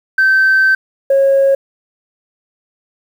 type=tone pair in turn; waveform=sine; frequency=1548 / 546.3 Hz; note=G6 / C#5; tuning=-22 / -25 cents; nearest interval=octave + tritone; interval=1803 cents; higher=first; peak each=-6 dBFS; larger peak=neither; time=0.18-0.75 / 1.1-1.55 s; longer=first; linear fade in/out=5 ms; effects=tanh soft clip ceiling -5 dBFS + 7-bit